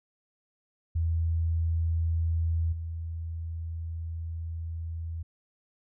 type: tone with level steps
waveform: sine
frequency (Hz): 82.41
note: E2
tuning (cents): 0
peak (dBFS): -24 / -32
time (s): 0.95-5.23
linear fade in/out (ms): 10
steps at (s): 2.72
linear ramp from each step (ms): 10
effects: none